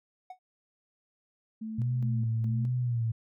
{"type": "tone with exponential decay", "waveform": "triangle", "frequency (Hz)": 740, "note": "F#5", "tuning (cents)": 0, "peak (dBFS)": -35, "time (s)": [0.3, 0.39], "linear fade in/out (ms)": 5, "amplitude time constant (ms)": 19}
{"type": "tone with tremolo", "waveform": "sine", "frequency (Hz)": 220, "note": "A3", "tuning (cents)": 0, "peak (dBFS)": -34, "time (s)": [1.61, 2.7], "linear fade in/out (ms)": 10, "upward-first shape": "square", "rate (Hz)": 2.4, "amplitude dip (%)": 70}
{"type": "tone with vibrato", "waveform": "sine", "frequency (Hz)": 118.8, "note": "A#2", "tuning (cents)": 33, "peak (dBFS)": -26, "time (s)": [1.78, 3.12], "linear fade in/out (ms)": 10, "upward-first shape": "sine", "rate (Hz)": 1.3, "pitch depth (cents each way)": 90}
{"effects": []}